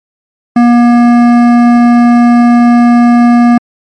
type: tone with hard clipping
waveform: triangle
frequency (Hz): 239.1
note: A#3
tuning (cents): +44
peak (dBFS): -4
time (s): 0.56-3.58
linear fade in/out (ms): 5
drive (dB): 17
effects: MP3 48 kbps